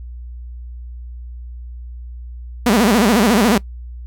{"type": "tone with vibrato", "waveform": "sawtooth", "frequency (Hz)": 220, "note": "A3", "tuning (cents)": 0, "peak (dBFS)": -7, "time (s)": [2.66, 3.58], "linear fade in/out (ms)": 5, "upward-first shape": "sine", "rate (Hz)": 14, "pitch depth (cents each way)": 220, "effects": ["noise-tail reverb RT60 0.1 s tail -21 dB re dry", "added 60 Hz sine -29 dBFS peak until 4.06 s"]}